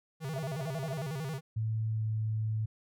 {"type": "tone with vibrato", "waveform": "square", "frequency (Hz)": 146.3, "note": "D3", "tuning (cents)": -6, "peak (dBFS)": -35, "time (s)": [0.2, 1.41], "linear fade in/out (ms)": 50, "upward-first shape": "square", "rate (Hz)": 11, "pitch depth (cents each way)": 160}
{"type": "tone bursts", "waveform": "sine", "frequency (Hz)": 665, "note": "E5", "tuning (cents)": 15, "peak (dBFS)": -37, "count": 9, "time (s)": [0.36, 1.018], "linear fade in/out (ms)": 0, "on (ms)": 34, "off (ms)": 44}
{"type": "tone with pitch glide", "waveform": "sine", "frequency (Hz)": [110.4, 109.32], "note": ["A2", "A2"], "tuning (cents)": [6, -11], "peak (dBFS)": -29, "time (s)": [1.56, 2.66], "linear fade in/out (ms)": 10, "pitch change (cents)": -17, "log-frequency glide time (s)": [1.9, 2.04]}
{"effects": []}